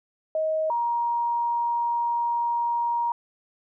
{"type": "tone pair in turn", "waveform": "sine", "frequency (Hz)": [630, 943.9], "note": ["D#5", "A#5"], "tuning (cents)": [21, 21], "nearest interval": "perfect fifth", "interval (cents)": 700, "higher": "second", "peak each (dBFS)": -22, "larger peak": "neither", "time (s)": [[0.35, 0.7], [0.7, 3.12]], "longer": "second", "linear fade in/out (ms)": 2, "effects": []}